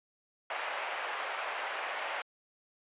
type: band-pass noise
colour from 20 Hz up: pink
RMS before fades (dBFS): -37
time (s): 0.5-2.22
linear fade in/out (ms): 5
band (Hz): 610 to 2800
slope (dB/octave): 24
effects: resampled to 8000 Hz